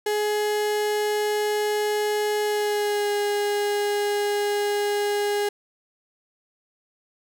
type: tone with pitch glide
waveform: 35% pulse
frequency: 420 to 411.1 Hz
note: G#4 to G#4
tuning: +19 to -18 cents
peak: -20 dBFS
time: 0.06-5.49 s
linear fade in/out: 5 ms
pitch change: -37 cents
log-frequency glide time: 2.43-3.11 s
effects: none